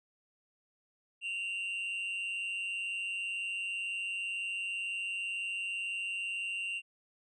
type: tone with amplitude modulation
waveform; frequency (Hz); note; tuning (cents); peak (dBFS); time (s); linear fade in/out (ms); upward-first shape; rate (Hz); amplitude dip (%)
triangle; 2762; F7; -20; -30; 1.21-6.82; 50; sine; 194; 55
effects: resampled to 22050 Hz